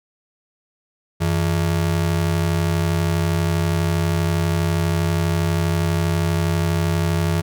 square ring-modulated tone, 127.3 Hz, C3, 47 cents flat, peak -15 dBFS, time 1.2-7.42 s, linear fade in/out 20 ms, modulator 36.2 Hz, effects none

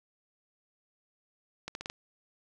accelerating click train, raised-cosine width 0.2 ms, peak -20 dBFS, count 5, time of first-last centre 1.68-1.899 s, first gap 71 ms, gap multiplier 0.83, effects none

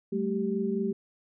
sine tone cluster, 193.7 / 218.2 / 389.8 Hz, G3 / A3 / G4, -20 / -14 / -10 cents, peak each -32 / -30 / -30 dBFS, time 0.12-0.93 s, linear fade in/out 10 ms, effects none

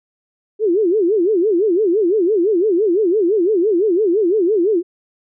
sine tone with vibrato, 385.9 Hz, G4, 27 cents flat, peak -12 dBFS, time 0.59-4.83 s, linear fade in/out 50 ms, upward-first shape sine, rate 5.9 Hz, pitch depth 250 cents each way, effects none

